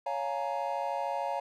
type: chord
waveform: triangle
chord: Bb minor seventh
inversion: first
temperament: just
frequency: 559.4 / 699.2 / 839.1 / 932.3 Hz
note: Db5 / F5 / Ab5 / Bb5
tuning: +16 / +2 / +18 / 0 cents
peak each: -34 dBFS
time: 0.06-1.4 s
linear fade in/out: 5 ms
effects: none